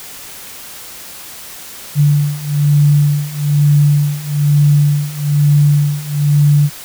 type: beating tone pair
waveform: sine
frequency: 145.4 / 146.5 Hz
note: D3 / D3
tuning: -17 / -4 cents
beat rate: 1.1 Hz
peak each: -13 / -11 dBFS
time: 1.95-6.7 s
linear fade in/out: 50 ms
effects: white hiss -32 dBFS RMS until 6.84 s